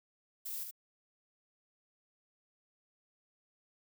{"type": "noise with echo", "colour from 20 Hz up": "violet", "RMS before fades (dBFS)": -41, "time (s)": [0.45, 0.64], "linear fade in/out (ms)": 10, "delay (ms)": 72, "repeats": 1, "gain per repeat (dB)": -4, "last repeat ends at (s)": 0.712, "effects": []}